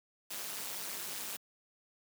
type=noise with amplitude modulation; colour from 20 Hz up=white; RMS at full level=-37 dBFS; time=0.3-1.37 s; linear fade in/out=10 ms; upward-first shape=sine; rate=205 Hz; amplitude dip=90%; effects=high-pass 150 Hz 12 dB/octave